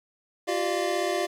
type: tone cluster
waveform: square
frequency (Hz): 347.6 / 384 / 598 / 695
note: F4 / G4 / D5 / F5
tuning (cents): -8 / -36 / +31 / -9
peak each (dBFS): -31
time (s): 0.47-1.27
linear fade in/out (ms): 20
effects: low-pass 10000 Hz 12 dB/octave + 9-bit